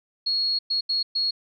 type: tone bursts at uneven times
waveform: sine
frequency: 4316 Hz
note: C#8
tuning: 47 cents flat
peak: -21 dBFS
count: 4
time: 0.26-0.59 / 0.7-0.81 / 0.89-1.03 / 1.15-1.31 s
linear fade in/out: 10 ms
effects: none